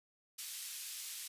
white band-pass noise, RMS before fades -45 dBFS, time 0.38-1.28 s, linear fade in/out 10 ms, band 2700 to 13000 Hz, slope 12 dB/octave, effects resampled to 32000 Hz

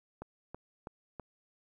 click train, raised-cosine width 1 ms, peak -28 dBFS, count 4, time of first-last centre 0.22-1.197 s, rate 3.07 Hz, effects 11-bit

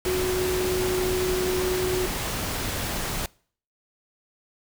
sine tone in noise, 368 Hz, F#4, 9 cents flat, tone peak -23 dBFS, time 0.06-2.06 s, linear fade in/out 2 ms, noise pink, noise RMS -29 dBFS, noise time 0.05-3.26 s, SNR +3 dB, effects noise-tail reverb RT60 0.5 s tail -24 dB re dry

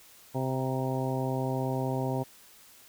harmonic tone with a mistuned harmonic, 130.81 Hz, C3, in tune, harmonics 1 / 2 / 3 / 4 / 5 / 6 / 7, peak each -31 / -34 / -36 / -37 / -38 / -39 / -39 dBFS, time 0.34-2.24 s, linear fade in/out 20 ms, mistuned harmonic 7, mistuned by +31 cents, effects white hiss -55 dBFS RMS until 2.88 s

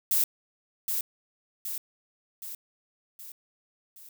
violet noise with echo, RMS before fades -24 dBFS, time 0.11-0.24 s, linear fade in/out 2 ms, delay 770 ms, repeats 5, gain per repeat -5 dB, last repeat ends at 4.09 s, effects none

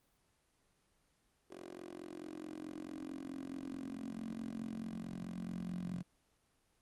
10% pulse tone with high-pass filter sweep, 44.61 Hz, F1, 38 cents sharp, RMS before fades -45 dBFS, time 1.5-6.03 s, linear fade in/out 10 ms, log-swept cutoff 380 to 170 Hz, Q 5.9, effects pink hiss -75 dBFS RMS until 6.81 s + Opus 24 kbps

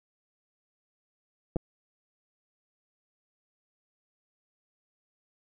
clicks, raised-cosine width 2 ms, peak -17 dBFS, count 2, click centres 1.56 / 1.566 s, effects none

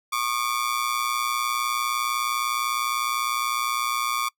sawtooth ring-modulated tone, 1154 Hz, D6, 31 cents flat, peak -17 dBFS, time 0.12-4.29 s, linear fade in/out 10 ms, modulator 59.9 Hz, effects noise-tail reverb RT60 0.1 s tail -24 dB re dry

